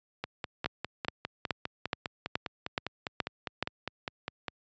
two click trains, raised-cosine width 0.3 ms, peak -12 / -17 dBFS, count 8 / 22, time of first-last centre 0.66-3.626 / 0.24-4.482 s, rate 2.36 / 4.95 Hz, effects high-pass 80 Hz 12 dB/octave + resampled to 16000 Hz

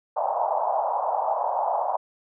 pink band-pass noise, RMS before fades -25 dBFS, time 0.16-1.97 s, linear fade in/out 10 ms, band 630 to 950 Hz, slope 48 dB/octave, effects none

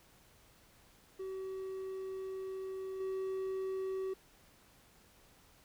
triangle tone with level steps, 380.7 Hz, F#4, 49 cents sharp, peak -37 / -33 dBFS, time 1.19-4.14 s, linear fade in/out 10 ms, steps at 3 s, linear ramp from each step 5 ms, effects pink hiss -64 dBFS RMS until 5.64 s

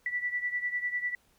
sine beating tone pair, 1961 / 1971 Hz, B6 / B6, -13 / -4 cents, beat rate 10 Hz, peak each -31 / -35 dBFS, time 0.06-1.15 s, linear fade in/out 2 ms, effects pink hiss -67 dBFS RMS until 1.38 s

